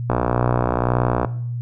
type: click train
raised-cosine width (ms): 1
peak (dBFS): -4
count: 71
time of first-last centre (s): 0.1-1.248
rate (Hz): 61
effects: noise-tail reverb RT60 0.6 s tail -17 dB re dry + added 120 Hz sine -23 dBFS peak until 1.61 s